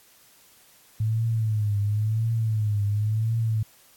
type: tone with vibrato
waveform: sine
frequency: 108 Hz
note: A2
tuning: 32 cents flat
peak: -21 dBFS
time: 1-3.63 s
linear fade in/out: 5 ms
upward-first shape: triangle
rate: 0.95 Hz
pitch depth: 110 cents each way
effects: white hiss -56 dBFS RMS until 3.96 s + AAC 64 kbps